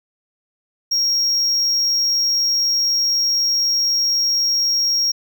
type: tone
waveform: triangle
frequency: 5588 Hz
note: F8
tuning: in tune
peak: -14 dBFS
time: 0.91-5.12 s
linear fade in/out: 10 ms
effects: none